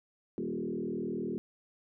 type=tone with frequency modulation; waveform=sine; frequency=297.3 Hz; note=D4; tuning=21 cents sharp; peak=-32 dBFS; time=0.38-1.38 s; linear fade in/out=0 ms; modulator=39.8 Hz; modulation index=2.9; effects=none

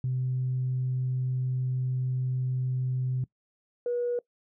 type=tone pair in turn; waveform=sine; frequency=128.1 / 483.6 Hz; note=C3 / B4; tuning=-36 / -36 cents; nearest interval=octave + major seventh; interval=2300 cents; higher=second; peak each=-25 dBFS; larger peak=neither; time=0.04-3.24 / 3.86-4.19 s; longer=first; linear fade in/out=2 ms; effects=noise-tail reverb RT60 0.1 s tail -22 dB re dry + tanh soft clip ceiling -21 dBFS

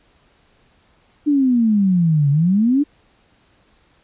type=exponential two-way sweep; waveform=sine; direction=down then up; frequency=301.3 to 138.59 to 301.3 Hz; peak=-12 dBFS; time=1.26-2.84 s; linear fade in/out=20 ms; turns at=2.3 s; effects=pink hiss -57 dBFS RMS until 4.03 s + resampled to 8000 Hz

